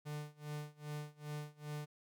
45% pulse tone with tremolo, 149 Hz, D3, 25 cents sharp, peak -40 dBFS, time 0.05-1.86 s, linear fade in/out 20 ms, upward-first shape sine, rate 2.5 Hz, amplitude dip 95%, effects none

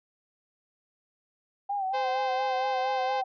sine tone with vibrato, 784 Hz, G5, in tune, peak -27 dBFS, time 1.69-3.24 s, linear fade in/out 10 ms, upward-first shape sine, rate 4.3 Hz, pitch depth 72 cents each way
sawtooth tone, 518 Hz, C5, 17 cents flat, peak -26 dBFS, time 1.93-3.22 s, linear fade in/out 20 ms
effects resampled to 11025 Hz

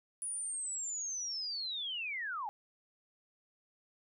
sine linear sweep, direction down, 9850 to 784 Hz, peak -36 dBFS, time 0.22-2.49 s, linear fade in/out 0 ms, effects none

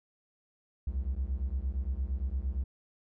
triangle beating tone pair, 61.8 / 70.5 Hz, B1 / C#2, +2 / +30 cents, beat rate 8.7 Hz, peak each -30 / -31 dBFS, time 0.87-2.64 s, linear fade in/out 5 ms, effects tanh soft clip ceiling -22 dBFS

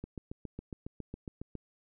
click train, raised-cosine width 3 ms, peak -27 dBFS, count 12, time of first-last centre 0.04-1.553 s, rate 7.27 Hz, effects none

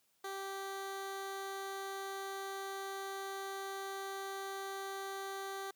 15% pulse tone, 390 Hz, G4, 9 cents flat, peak -34 dBFS, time 0.24-5.71 s, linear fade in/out 5 ms, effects white hiss -75 dBFS RMS until 5.75 s + high-pass 80 Hz 12 dB/octave

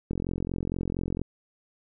click train, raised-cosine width 3 ms, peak -17 dBFS, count 50, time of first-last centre 0.11-1.216 s, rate 44.3 Hz, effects none

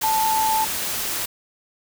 sine tone in noise, 880 Hz, A5, in tune, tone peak -18 dBFS, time 0.03-0.65 s, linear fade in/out 10 ms, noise white, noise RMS -26 dBFS, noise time 0.01-1.26 s, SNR +5 dB, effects none

